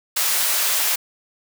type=high-pass noise; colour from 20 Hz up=white; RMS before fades=-20 dBFS; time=0.16-0.96 s; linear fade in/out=10 ms; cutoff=670 Hz; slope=12 dB/octave; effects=none